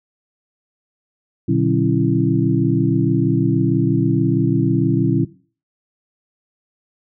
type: tone cluster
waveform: sine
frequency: 120.6 / 146.9 / 185.3 / 273.5 / 331.6 Hz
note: B2 / D3 / F#3 / C#4 / E4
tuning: -41 / +1 / +3 / -23 / +10 cents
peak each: -20 dBFS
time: 1.48-5.25 s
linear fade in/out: 10 ms
effects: noise-tail reverb RT60 0.4 s tail -19 dB re dry